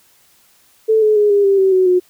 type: tone with pitch steps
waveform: sine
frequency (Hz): 440 / 428 / 416.3 / 404.9 / 393.8 / 383 / 372.6 / 362.4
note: A4 / A4 / G#4 / G#4 / G4 / G4 / F#4 / F#4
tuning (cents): 0 / -48 / +4 / -44 / +8 / -40 / +12 / -36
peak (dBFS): -9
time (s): 0.88-2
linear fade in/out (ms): 20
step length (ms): 140
effects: white hiss -53 dBFS RMS until 2.09 s